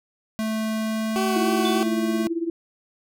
square tone with pitch glide, 219.2 to 220.9 Hz, A3 to A3, -6 to +7 cents, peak -24 dBFS, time 0.39-2.27 s, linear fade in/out 0 ms, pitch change +13 cents, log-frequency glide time 0.73-1.41 s
20% pulse tone with vibrato, 376.7 Hz, F#4, 31 cents sharp, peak -18 dBFS, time 1.16-1.83 s, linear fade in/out 0 ms, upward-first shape sine, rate 3.4 Hz, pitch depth 18 cents each way
sine tone with tremolo, 334.1 Hz, E4, 23 cents sharp, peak -20 dBFS, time 1.36-2.5 s, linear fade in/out 2 ms, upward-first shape sine, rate 18 Hz, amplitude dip 80%
sine tone with exponential decay, 3479 Hz, A7, 20 cents flat, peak -25 dBFS, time 1.65-2.01 s, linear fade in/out 1 ms, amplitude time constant 77 ms
effects none

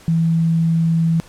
sine tone, 164.5 Hz, E3, 3 cents flat, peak -13 dBFS, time 0.08-1.2 s, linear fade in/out 0 ms, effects pink hiss -45 dBFS RMS until 1.28 s + low-pass 11000 Hz 12 dB/octave

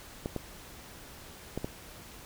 clicks, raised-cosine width 2 ms, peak -19 dBFS, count 4, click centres 0.259 / 0.363 / 1.576 / 1.645 s, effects pink hiss -49 dBFS RMS until 2.25 s

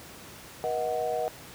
sine tone cluster, 479.7 / 633 / 741 Hz, A#4 / D#5 / F#5, +50 / +30 / +2 cents, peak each -31 dBFS, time 0.64-1.28 s, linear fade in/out 0 ms, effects pink hiss -46 dBFS RMS until 1.54 s + high-pass 80 Hz 12 dB/octave

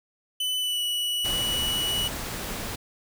45% pulse tone with pitch glide, 3004 to 2942 Hz, F#7 to F#7, +26 to -11 cents, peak -25 dBFS, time 0.4-2.08 s, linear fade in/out 5 ms, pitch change -37 cents, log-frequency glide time 0.58-0.82 s
pink noise, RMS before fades -33 dBFS, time 1.24-2.76 s, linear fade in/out 10 ms
effects none

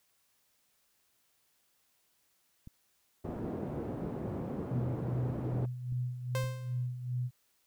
clicks, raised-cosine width 5 ms, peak -35 dBFS, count 8, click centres 2.674 / 3.294 / 3.364 / 3.445 / 5.302 / 5.541 / 5.924 / 6.44 s
pink band-pass noise, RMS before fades -38 dBFS, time 3.24-5.66 s, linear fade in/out 10 ms, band 120 to 480 Hz, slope 12 dB/octave
sine tone with tremolo, 124.3 Hz, B2, 12 cents sharp, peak -30 dBFS, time 4.69-7.31 s, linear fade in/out 50 ms, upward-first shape sine, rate 2.5 Hz, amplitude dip 65%
sawtooth tone with exponential decay, 523.3 Hz, C5, in tune, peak -28 dBFS, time 6.35-6.86 s, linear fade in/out 0 ms, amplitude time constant 110 ms
effects white hiss -73 dBFS RMS until 7.66 s

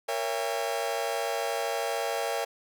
40% pulse chord, A# diminished seventh, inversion none, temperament just, 466.2 / 559.4 / 671.3 / 805.5 Hz, A#4 / C#5 / E5 / G5, 0 / +16 / +31 / +47 cents, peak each -33 dBFS, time 0.08-2.45 s, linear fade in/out 10 ms, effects none

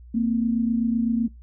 sine tone pair together, 228.1 / 256 Hz, A#3 / C4, -37 / -38 cents, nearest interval major second, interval 199 cents, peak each -20 / -27 dBFS, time 0.14-1.28 s, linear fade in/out 10 ms, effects noise-tail reverb RT60 0.2 s tail -25 dB re dry + added 60 Hz sine -42 dBFS peak until 1.42 s

